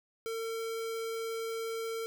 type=tone; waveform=square; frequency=452.8 Hz; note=A4; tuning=50 cents sharp; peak=-35 dBFS; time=0.26-2.06 s; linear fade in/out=0 ms; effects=none